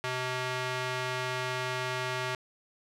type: tone with band-pass filter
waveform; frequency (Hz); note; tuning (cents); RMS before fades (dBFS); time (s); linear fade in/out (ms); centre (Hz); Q
square; 127.4; C3; -46; -33; 0.04-2.35; 0; 2000; 0.63
effects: none